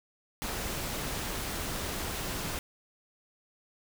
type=noise; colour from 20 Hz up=pink; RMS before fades=-35 dBFS; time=0.42-2.59 s; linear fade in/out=0 ms; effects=none